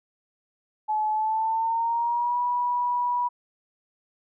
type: tone with pitch glide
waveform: sine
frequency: 858 to 974.3 Hz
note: A5 to B5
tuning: -44 to -24 cents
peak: -22 dBFS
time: 0.88-3.29 s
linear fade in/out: 20 ms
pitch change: +220 cents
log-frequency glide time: 1.11-2.39 s
effects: none